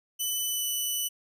10% pulse tone with pitch glide, 2996 to 2977 Hz, F#7 to F#7, +21 to +10 cents, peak -20 dBFS, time 0.19-1.09 s, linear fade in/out 20 ms, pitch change -11 cents, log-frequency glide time 0.49-0.66 s, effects none

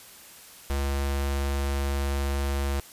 square tone with notch filter, 69.4 Hz, C#2, 3 cents sharp, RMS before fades -27 dBFS, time 0.7-2.8 s, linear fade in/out 0 ms, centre 140 Hz, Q 0.7, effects white hiss -48 dBFS RMS until 2.92 s + resampled to 32000 Hz

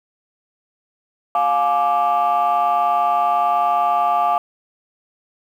sine chord, D diminished, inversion first, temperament just, 704.8 / 845.8 / 1174.7 Hz, F5 / Ab5 / D6, +16 / +31 / 0 cents, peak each -16 / -19 / -18 dBFS, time 1.35-4.38 s, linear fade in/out 2 ms, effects tanh soft clip ceiling -10 dBFS + 8-bit

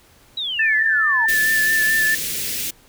sine exponential sweep, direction down, 3951 to 880 Hz, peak -22 dBFS, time 0.37-1.26 s, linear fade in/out 5 ms
sine tone with vibrato, 1760 Hz, A6, in tune, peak -15 dBFS, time 0.59-2.15 s, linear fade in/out 5 ms, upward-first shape sine, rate 4.6 Hz, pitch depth 25 cents each way
white band-stop noise, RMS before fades -25 dBFS, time 1.28-2.71 s, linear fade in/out 10 ms, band 470 to 1900 Hz, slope 24 dB/octave
effects pink hiss -52 dBFS RMS until 2.88 s

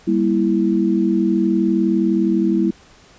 sine chord, E diminished, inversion first, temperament just, 197.78 / 237.3 / 329.6 Hz, G3 / Bb3 / E4, +16 / +31 / 0 cents, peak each -18 / -21 / -17 dBFS, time 0.07-2.71 s, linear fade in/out 10 ms, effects pink hiss -48 dBFS RMS until 3.18 s + resampled to 16000 Hz

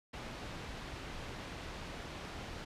pink low-pass noise, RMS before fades -45 dBFS, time 0.13-2.65 s, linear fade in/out 10 ms, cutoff 4200 Hz, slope 12 dB/octave, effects resampled to 32000 Hz

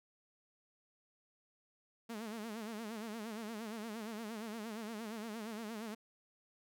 sawtooth tone with vibrato, 220 Hz, A3, in tune, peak -38 dBFS, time 2.09-5.95 s, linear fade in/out 10 ms, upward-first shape sine, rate 8.6 Hz, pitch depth 110 cents each way, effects none

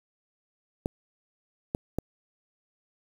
clicks, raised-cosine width 2 ms, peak -14 dBFS, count 3, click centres 0.859 / 1.749 / 1.986 s, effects 7-bit

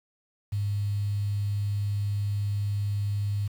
sine tone with quantisation, 101.9 Hz, G#2, 32 cents flat, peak -25 dBFS, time 0.52-3.48 s, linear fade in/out 10 ms, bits 8, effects none

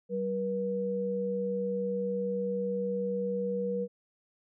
sine tone pair together, 191.3 / 482 Hz, G3 / B4, -42 / -42 cents, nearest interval octave + major third, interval 1600 cents, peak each -34 / -30 dBFS, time 0.09-3.88 s, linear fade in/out 50 ms, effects none

